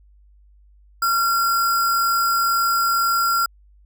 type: tone with sample-and-hold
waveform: sine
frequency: 1371 Hz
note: F6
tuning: 32 cents flat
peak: -16 dBFS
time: 1.02-3.46 s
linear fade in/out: 5 ms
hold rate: 6300 Hz
effects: added 50 Hz sine -49 dBFS peak until 3.85 s